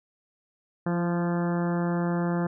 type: harmonic tone with a mistuned harmonic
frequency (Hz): 173.4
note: F3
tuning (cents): -12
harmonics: 1 / 2 / 3 / 4 / 5 / 6 / 7 / 8 / 9 / 10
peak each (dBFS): -25 / -31 / -35 / -37 / -39 / -41 / -42 / -43 / -44 / -45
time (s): 0.86-2.47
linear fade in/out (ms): 5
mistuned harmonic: 2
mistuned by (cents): -21
effects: none